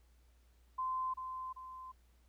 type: tone with echo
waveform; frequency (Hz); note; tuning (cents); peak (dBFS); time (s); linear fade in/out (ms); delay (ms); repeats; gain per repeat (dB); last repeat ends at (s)
sine; 1034; C6; -21; -34; 0.78-1.14; 10; 390; 2; -6; 1.92
effects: added 60 Hz sine -64 dBFS peak until 2.28 s + pink hiss -75 dBFS RMS until 2.28 s